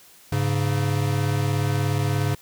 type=tone pair together; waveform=square; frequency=102 / 138.9 Hz; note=G#2 / C#3; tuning=-31 / +4 cents; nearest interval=perfect fourth; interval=535 cents; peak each=-24 dBFS; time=0.32-2.35 s; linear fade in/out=5 ms; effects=white hiss -51 dBFS RMS until 2.41 s